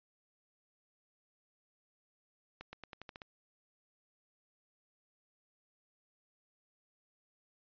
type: accelerating click train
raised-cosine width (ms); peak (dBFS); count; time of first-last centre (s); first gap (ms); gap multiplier
0.3; -30; 8; 2.61-3.218; 120; 0.89
effects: resampled to 11025 Hz